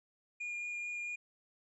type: tone with vibrato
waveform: triangle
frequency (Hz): 2424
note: D#7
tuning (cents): -46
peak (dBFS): -36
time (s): 0.4-1.16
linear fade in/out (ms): 10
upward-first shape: sine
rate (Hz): 4.5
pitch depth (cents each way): 9
effects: resampled to 22050 Hz